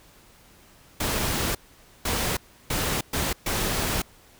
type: noise bursts at uneven times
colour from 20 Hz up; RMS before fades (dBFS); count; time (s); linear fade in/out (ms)
pink; -26; 5; 1-1.55 / 2.05-2.37 / 2.7-3.01 / 3.13-3.33 / 3.46-4.02; 5
effects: pink hiss -54 dBFS RMS until 4.39 s